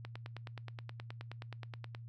click train, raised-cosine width 0.3 ms, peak -29 dBFS, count 19, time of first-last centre 0.05-1.949 s, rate 9.48 Hz, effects noise-tail reverb RT60 0.2 s tail -24 dB re dry + added 116 Hz sine -46 dBFS peak until 2.08 s

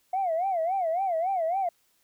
sine tone with vibrato, 710 Hz, F5, 28 cents sharp, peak -23 dBFS, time 0.13-1.69 s, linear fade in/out 5 ms, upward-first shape sine, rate 3.6 Hz, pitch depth 180 cents each way, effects tanh soft clip ceiling -20 dBFS + white hiss -68 dBFS RMS until 2.03 s

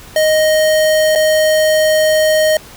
square tone with dropouts, 622.3 Hz, D#5, in tune, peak -10 dBFS, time 0.16-2.57 s, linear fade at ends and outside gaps 2 ms, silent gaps 1.152-1.157 s, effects pink hiss -37 dBFS RMS until 2.76 s

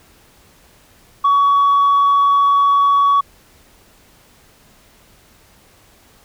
sine tone, 1127 Hz, C#6, 28 cents sharp, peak -8 dBFS, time 1.24-3.21 s, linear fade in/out 10 ms, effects tanh soft clip ceiling -8 dBFS + pink hiss -50 dBFS RMS until 6.24 s

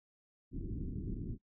pink low-pass noise, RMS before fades -40 dBFS, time 0.51-1.38 s, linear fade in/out 50 ms, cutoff 350 Hz, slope 48 dB/octave, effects noise-tail reverb RT60 0.1 s tail -21 dB re dry

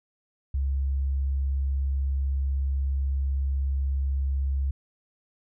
sine tone, 68.1 Hz, C#2, 30 cents flat, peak -23 dBFS, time 0.54-4.71 s, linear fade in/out 5 ms, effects none

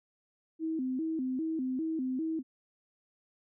sine tone with vibrato, 287.8 Hz, D4, 35 cents flat, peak -30 dBFS, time 0.59-2.43 s, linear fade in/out 50 ms, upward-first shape square, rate 2.5 Hz, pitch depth 190 cents each way, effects none

